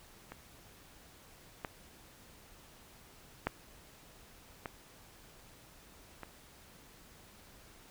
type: clicks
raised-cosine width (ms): 0.5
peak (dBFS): -29 / -22 / -16 / -23 / -28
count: 5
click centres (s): 0.32 / 1.648 / 3.47 / 4.658 / 6.233
effects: pink hiss -58 dBFS RMS until 7.9 s